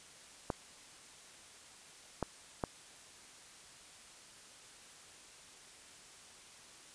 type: clicks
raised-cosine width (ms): 1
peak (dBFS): -19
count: 3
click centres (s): 0.502 / 2.227 / 2.638
effects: white hiss -56 dBFS RMS until 6.94 s + resampled to 22050 Hz